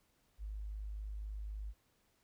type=tone; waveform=sine; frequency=51.91 Hz; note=G#1; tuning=in tune; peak=-40 dBFS; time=0.38-1.74 s; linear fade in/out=50 ms; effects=pink hiss -75 dBFS RMS until 2.23 s